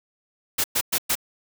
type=noise bursts; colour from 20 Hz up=white; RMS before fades=-22 dBFS; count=4; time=0.58-1.154 s; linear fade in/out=10 ms; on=61 ms; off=110 ms; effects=none

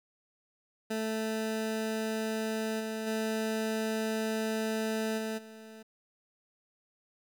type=tone with level steps; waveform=20% pulse; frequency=220 Hz; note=A3; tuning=in tune; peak=-26 / -29 / -25 / -28 / -42 dBFS; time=0.9-5.83 s; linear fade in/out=10 ms; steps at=2.79 / 3.06 / 5.17 / 5.37 s; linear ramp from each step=20 ms; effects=11-bit

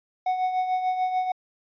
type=tone with tremolo; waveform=triangle; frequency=740 Hz; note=F#5; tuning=in tune; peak=-18 dBFS; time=0.26-1.32 s; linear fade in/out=5 ms; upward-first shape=triangle; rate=6.8 Hz; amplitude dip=60%; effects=resampled to 11025 Hz

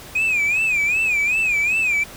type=tone with vibrato; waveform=sine; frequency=2468 Hz; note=D#7; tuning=15 cents flat; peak=-14 dBFS; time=0.15-2.04 s; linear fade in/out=10 ms; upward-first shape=sine; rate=2.6 Hz; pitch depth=130 cents each way; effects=tanh soft clip ceiling -15 dBFS + pink hiss -39 dBFS RMS until 2.16 s

